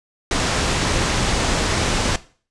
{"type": "low-pass noise", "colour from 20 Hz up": "pink", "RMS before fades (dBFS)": -20, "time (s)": [0.31, 2.16], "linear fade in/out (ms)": 2, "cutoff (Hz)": 8100, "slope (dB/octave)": 24, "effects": ["noise-tail reverb RT60 0.4 s tail -17 dB re dry", "resampled to 24000 Hz"]}